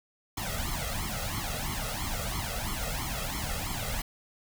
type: noise with flanger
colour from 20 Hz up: pink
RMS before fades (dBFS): -33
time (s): 0.37-4.02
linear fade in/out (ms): 5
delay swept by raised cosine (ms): 0.93 to 1.55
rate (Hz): 3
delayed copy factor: +0.95
effects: none